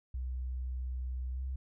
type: tone with pitch glide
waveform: sine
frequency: 63.2 to 65.43 Hz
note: B1 to C2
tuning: +41 to +1 cents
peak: -34 dBFS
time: 0.14-1.56 s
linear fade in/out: 5 ms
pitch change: +60 cents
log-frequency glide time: 1.32-1.43 s
effects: none